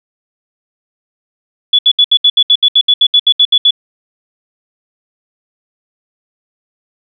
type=tone bursts; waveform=sine; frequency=3423 Hz; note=A7; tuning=48 cents flat; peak=-4 dBFS; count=16; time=1.73-3.708 s; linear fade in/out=5 ms; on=58 ms; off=70 ms; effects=none